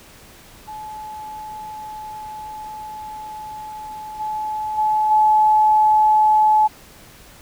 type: tone with level steps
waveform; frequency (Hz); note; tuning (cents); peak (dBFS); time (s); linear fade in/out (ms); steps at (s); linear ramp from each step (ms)
sine; 858; A5; -44; -30 / -22 / -15 / -11; 0.67-6.68; 20; 4.19 / 4.77 / 5.1; 20
effects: pink hiss -45 dBFS RMS until 7.41 s